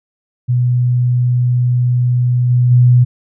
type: tone with level steps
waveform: sine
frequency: 123.47 Hz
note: B2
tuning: in tune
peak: -10 / -8 / -5 dBFS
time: 0.48-3.05 s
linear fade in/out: 20 ms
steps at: 2.49 / 2.7 s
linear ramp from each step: 20 ms
effects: none